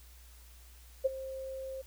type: tone with ADSR envelope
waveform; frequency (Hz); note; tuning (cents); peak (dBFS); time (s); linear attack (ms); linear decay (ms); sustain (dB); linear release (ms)
sine; 530; C5; +22; -22; 1.04-1.82; 17; 23; -16; 12
effects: added 60 Hz sine -53 dBFS peak until 1.86 s + white hiss -60 dBFS RMS until 1.86 s